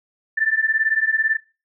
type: beating tone pair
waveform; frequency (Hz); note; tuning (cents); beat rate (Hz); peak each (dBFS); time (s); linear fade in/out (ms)
sine; 1760 / 1778; A6 / A6; 0 / +18; 18; -20; 0.37-1.37; 10
effects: noise-tail reverb RT60 0.3 s tail -20 dB re dry